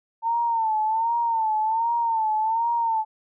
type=tone with vibrato; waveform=sine; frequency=900 Hz; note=A5; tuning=39 cents sharp; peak=-20 dBFS; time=0.22-3.05 s; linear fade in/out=50 ms; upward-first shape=sine; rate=1.3 Hz; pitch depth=78 cents each way; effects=none